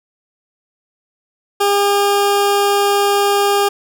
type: tone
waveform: 20% pulse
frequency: 403.9 Hz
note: G#4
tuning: 48 cents flat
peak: -7 dBFS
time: 1.6-3.69 s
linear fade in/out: 10 ms
effects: none